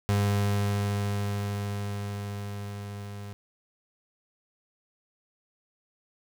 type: tone with level ramp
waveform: 35% pulse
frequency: 101.5 Hz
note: G#2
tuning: 39 cents flat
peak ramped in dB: -20 to -36 dBFS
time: 0.09-3.33 s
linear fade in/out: 0 ms
effects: 10-bit